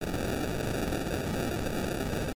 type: noise with sample-and-hold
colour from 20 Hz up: white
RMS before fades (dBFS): -31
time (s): 0.01-2.33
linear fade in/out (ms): 10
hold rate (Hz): 1050
effects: MP3 64 kbps